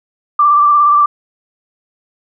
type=tone with vibrato; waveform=sine; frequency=1174.7 Hz; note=D6; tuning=in tune; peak=-6 dBFS; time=0.39-1.06 s; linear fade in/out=5 ms; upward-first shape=square; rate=17 Hz; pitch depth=21 cents each way; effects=none